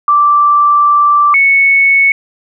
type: tone pair in turn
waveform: sine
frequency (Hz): 1171 / 2211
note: D6 / C#7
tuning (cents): -5 / -5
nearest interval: major seventh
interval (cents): 1100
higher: second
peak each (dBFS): -5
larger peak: neither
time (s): 0.08-1.34 / 1.34-2.12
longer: first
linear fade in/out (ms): 2
effects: none